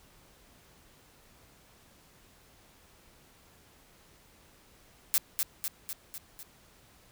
blue noise with echo, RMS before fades -25 dBFS, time 5.14-5.18 s, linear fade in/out 0 ms, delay 250 ms, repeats 5, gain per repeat -4 dB, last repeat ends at 6.43 s, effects pink hiss -60 dBFS RMS until 7.11 s

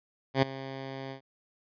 10% pulse tone with ADSR envelope, 134.4 Hz, C3, 47 cents sharp, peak -11 dBFS, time 0.34-1.21 s, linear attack 84 ms, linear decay 10 ms, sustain -18 dB, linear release 100 ms, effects resampled to 11025 Hz

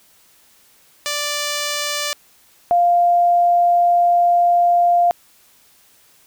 5% pulse / sine tone pair in turn, 587.3 / 698.4 Hz, D5 / F5, 0 / 0 cents, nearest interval minor third, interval 300 cents, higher second, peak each -9 / -11 dBFS, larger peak first, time 1.06-2.13 / 2.71-5.11 s, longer second, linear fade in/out 0 ms, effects white hiss -53 dBFS RMS until 6.26 s

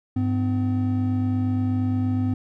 triangle tone pair together, 101.1 / 254.8 Hz, G#2 / C4, -46 / -46 cents, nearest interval octave + major third, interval 1600 cents, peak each -21 dBFS, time 0.16-2.34 s, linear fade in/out 5 ms, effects none

